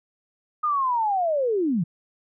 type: linear sweep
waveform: sine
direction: down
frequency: 1244.5 to 150 Hz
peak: -20 dBFS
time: 0.63-1.84 s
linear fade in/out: 10 ms
effects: none